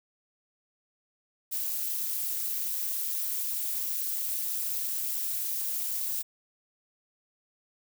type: noise with amplitude modulation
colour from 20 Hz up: violet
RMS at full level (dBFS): -28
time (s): 1.51-6.23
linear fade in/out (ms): 20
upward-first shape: sine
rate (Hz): 264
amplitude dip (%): 80
effects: none